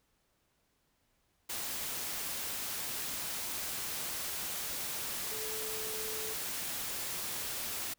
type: tone in noise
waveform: sine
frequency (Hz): 436.1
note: A4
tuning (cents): -15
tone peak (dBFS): -43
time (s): 5.31-6.34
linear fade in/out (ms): 10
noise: white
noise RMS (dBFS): -38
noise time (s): 1.49-7.94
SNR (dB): -8
effects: pink hiss -75 dBFS RMS until 7.98 s